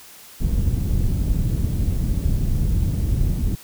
pink low-pass noise, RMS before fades -20 dBFS, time 0.4-3.56 s, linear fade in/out 20 ms, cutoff 150 Hz, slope 12 dB/octave, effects white hiss -44 dBFS RMS until 3.63 s

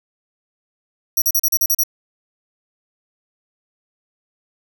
5% pulse tone bursts, 5770 Hz, F#8, 44 cents flat, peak -8 dBFS, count 8, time 1.17-1.836 s, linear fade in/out 5 ms, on 50 ms, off 38 ms, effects none

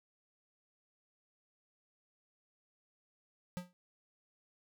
square tone with exponential decay, 178.9 Hz, F3, 42 cents sharp, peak -35 dBFS, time 3.57-3.73 s, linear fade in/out 0 ms, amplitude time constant 33 ms, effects none

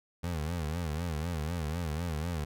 25% pulse tone with vibrato, 81 Hz, E2, 30 cents flat, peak -28 dBFS, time 0.23-2.45 s, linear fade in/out 10 ms, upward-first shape sine, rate 4 Hz, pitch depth 150 cents each way, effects none

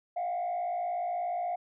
sine tone with frequency modulation, 707 Hz, F5, 21 cents sharp, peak -28 dBFS, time 0.16-1.56 s, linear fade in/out 10 ms, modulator 56.8 Hz, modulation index 0.66, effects tanh soft clip ceiling -27 dBFS

